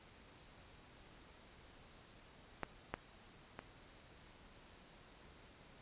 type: clicks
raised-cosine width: 0.5 ms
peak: -23 / -23 / -30 dBFS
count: 3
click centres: 2.633 / 2.94 / 3.591 s
effects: pink hiss -61 dBFS RMS until 5.81 s + resampled to 8000 Hz